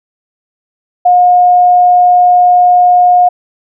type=tone; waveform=sine; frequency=717 Hz; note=F5; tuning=45 cents sharp; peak=-3 dBFS; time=1.05-3.29 s; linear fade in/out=10 ms; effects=none